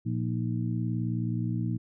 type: harmonic tone with a mistuned harmonic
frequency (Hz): 58.9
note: A#1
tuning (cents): +19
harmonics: 2 / 3 / 4 / 5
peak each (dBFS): -29 / -33 / -35 / -37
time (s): 0.05-1.78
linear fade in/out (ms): 20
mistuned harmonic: 5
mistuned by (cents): +110
effects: none

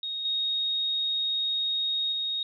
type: tone with level steps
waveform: sine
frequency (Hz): 3739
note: A#7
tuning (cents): +4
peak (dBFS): -30 / -25 / -27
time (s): 0.03-2.43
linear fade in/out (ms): 2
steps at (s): 0.25 / 2.12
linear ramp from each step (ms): 2
effects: none

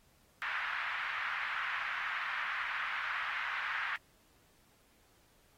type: band-pass noise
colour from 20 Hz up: white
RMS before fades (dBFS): -37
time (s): 0.42-3.96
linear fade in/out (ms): 0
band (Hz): 1200 to 2000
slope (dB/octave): 24
effects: pink hiss -68 dBFS RMS until 5.57 s + AAC 48 kbps

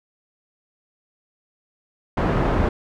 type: low-pass noise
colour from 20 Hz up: pink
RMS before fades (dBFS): -20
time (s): 2.17-2.69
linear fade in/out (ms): 5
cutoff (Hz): 1200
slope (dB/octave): 12
effects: none

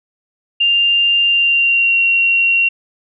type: tone with pitch glide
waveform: sine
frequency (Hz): 2794 to 2746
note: F7 to F7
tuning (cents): 0 to -30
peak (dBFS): -10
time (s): 0.6-2.69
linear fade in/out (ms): 10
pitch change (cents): -30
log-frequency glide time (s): 1.25-1.99
effects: none

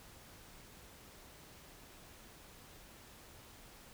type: silence
effects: pink hiss -57 dBFS RMS until 3.93 s

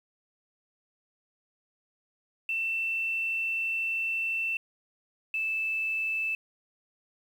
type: tone pair in turn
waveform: sine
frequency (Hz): 2677 / 2634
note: E7 / E7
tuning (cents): +26 / -2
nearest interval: unison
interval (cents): 28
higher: first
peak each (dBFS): -27 / -27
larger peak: neither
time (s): 2.49-4.57 / 5.34-6.35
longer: first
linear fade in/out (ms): 2
effects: 9-bit

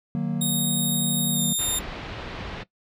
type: chord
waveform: triangle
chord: D# minor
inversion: none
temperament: equal with one note detuned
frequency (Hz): 152.89 / 185 / 233.1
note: D#3 / F#3 / A#3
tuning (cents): -30 / 0 / 0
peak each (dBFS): -26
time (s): 0.15-1.53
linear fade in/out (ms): 0
type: tone with pitch glide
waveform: 10% pulse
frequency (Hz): 3729 to 3663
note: A#7 to A#7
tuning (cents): 0 to -31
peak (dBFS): -17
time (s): 0.41-1.79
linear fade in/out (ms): 5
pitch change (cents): -31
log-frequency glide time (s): 1.32-1.41
type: low-pass noise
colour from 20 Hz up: pink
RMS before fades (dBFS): -35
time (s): 1.58-2.64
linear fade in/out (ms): 20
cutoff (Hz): 3900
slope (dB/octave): 24
effects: noise-tail reverb RT60 0.1 s tail -18 dB re dry

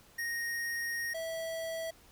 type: tone pair in turn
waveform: square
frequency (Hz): 1864.7 / 654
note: A#6 / E5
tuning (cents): 0 / -14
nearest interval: octave + tritone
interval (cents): 1814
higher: first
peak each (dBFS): -34 / -36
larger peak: first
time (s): 0.18-1.14 / 1.14-1.91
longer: first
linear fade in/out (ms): 10
effects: pink hiss -60 dBFS RMS until 2.11 s

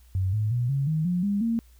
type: tone with pitch steps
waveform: sine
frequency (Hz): 94.3 / 107.08 / 121.59 / 138.06 / 156.77 / 178.01 / 202.1 / 229.5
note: F#2 / A2 / B2 / C#3 / D#3 / F3 / G#3 / A#3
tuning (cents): +33 / -47 / -27 / -7 / +13 / +33 / -47 / -27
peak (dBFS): -22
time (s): 0.15-1.59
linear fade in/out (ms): 0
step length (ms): 180
effects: added 60 Hz sine -51 dBFS peak until 1.79 s + white hiss -63 dBFS RMS until 1.79 s

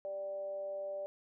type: tone with frequency modulation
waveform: sine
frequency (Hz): 587.3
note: D5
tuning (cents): 0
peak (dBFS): -37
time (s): 0.05-1.06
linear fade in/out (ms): 0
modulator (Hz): 194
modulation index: 0.29
effects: none

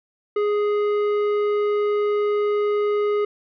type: tone with tanh clipping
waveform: sine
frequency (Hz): 415.3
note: G#4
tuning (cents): 0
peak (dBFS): -20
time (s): 0.36-3.25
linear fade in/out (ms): 5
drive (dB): 11
effects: none

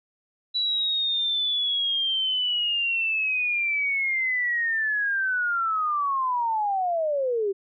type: linear sweep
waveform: sine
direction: down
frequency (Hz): 3951 to 379.2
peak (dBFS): -22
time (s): 0.54-7.53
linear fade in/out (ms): 20
effects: none

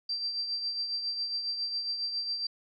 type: tone with tremolo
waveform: sine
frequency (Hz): 4700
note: D8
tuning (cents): +1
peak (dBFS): -28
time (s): 0.09-2.47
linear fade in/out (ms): 5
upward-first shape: triangle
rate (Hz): 7.3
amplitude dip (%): 55
effects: none

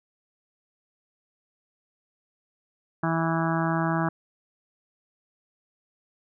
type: harmonic tone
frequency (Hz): 164.1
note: E3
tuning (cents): -8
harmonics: 1 / 2 / 4 / 5 / 6 / 7 / 8 / 9 / 10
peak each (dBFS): -26 / -29 / -32 / -33 / -34 / -34 / -35 / -36 / -36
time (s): 3.03-4.09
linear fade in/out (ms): 5
effects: none

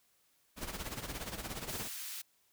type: noise with tremolo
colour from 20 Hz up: pink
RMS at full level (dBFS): -39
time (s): 0.56-1.89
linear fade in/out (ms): 50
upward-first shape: sine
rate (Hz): 17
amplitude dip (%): 70
type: high-pass noise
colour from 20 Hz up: white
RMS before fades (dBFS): -43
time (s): 1.68-2.22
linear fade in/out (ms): 10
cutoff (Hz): 1600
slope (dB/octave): 12
effects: white hiss -72 dBFS RMS until 2.52 s

